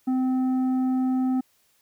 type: tone with tanh clipping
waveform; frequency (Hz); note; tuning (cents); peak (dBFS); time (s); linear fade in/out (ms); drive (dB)
triangle; 257.9; C4; -25; -22; 0.07-1.41; 10; 11
effects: white hiss -65 dBFS RMS until 1.81 s